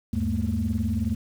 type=tone cluster; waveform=sine; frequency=77.6 / 99.9 / 212.5 / 231.6 Hz; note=D#2 / G2 / G#3 / A#3; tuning=-4 / +33 / +40 / -11 cents; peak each=-28 dBFS; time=0.13-1.15 s; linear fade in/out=5 ms; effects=tanh soft clip ceiling -14 dBFS + 8-bit